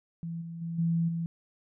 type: tone with level steps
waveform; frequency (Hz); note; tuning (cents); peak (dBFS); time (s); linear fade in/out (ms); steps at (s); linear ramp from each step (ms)
sine; 167; E3; +23; -33 / -37 / -32 / -24 / -29; 0.23-1.26; 0; 0.41 / 0.61 / 0.78 / 1.08; 10
effects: none